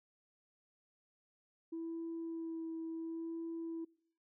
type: tone with vibrato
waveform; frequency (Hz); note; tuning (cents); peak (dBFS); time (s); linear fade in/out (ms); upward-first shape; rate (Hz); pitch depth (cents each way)
sine; 328.5; E4; -6; -38; 1.72-3.85; 10; sine; 0.71; 14
effects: noise-tail reverb RT60 0.6 s tail -24 dB re dry + tanh soft clip ceiling -36 dBFS